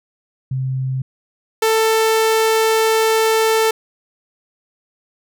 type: tone pair in turn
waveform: sine / sawtooth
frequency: 131.2 / 443.6 Hz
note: C3 / A4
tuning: +5 / +14 cents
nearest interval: octave + major sixth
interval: 2109 cents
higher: second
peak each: -18 / -9 dBFS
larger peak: second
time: 0.51-1.02 / 1.62-3.71 s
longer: second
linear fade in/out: 5 ms
effects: none